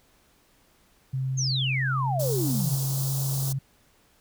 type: tone with pitch glide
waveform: sine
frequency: 131.8 to 135.66 Hz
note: C3 to C#3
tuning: +13 to -37 cents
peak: -25 dBFS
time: 1.13-3.59 s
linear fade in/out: 10 ms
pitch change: +50 cents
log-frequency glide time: 1.7-3.13 s
type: exponential sweep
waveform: sine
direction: down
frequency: 6645 to 126.7 Hz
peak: -26 dBFS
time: 1.37-2.76 s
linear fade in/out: 20 ms
type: band-stop noise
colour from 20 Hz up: white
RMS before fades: -33 dBFS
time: 2.19-3.53 s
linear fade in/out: 10 ms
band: 1000 to 4300 Hz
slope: 24 dB/octave
effects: pink hiss -62 dBFS RMS until 4.2 s